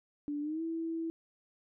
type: tone with pitch glide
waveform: sine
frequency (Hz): 292.2 to 328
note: D4 to E4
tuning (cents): -9 to -9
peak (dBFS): -33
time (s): 0.28-1.1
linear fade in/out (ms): 0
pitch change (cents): +200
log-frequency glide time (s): 0.41-0.62
effects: none